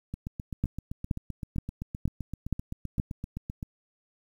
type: two click trains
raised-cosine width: 5 ms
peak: -22 / -14 dBFS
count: 28 / 6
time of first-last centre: 0.14-3.628 / 0.64-2.998 s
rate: 7.74 / 2.12 Hz
effects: 9-bit